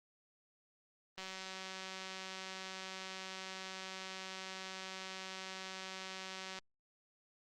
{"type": "click train", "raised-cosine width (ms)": 0.2, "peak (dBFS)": -28, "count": 1023, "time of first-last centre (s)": [1.18, 6.587], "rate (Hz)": 189, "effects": ["Opus 24 kbps"]}